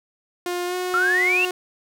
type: tone with pitch glide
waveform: sawtooth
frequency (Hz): 354.6 to 363.5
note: F4 to F#4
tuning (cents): +26 to -31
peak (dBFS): -20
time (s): 0.46-1.51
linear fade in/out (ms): 2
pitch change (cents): +43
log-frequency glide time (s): 0.66-0.75
type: exponential sweep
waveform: sine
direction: up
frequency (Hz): 1331 to 2800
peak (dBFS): -17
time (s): 0.94-1.45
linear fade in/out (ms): 0
effects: none